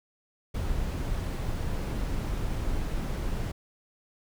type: noise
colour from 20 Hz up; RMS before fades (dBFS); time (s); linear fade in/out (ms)
brown; -30; 0.54-3.52; 10
effects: none